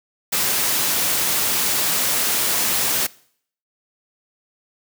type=noise; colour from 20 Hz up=white; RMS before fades=-20 dBFS; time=0.32-3.07 s; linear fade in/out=10 ms; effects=noise-tail reverb RT60 0.6 s tail -22 dB re dry + high-pass 100 Hz 12 dB/octave